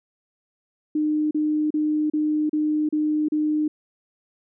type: tone bursts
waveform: sine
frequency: 304.3 Hz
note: D#4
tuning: 38 cents flat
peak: -19 dBFS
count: 7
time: 0.95-3.68 s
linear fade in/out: 5 ms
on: 360 ms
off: 35 ms
effects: none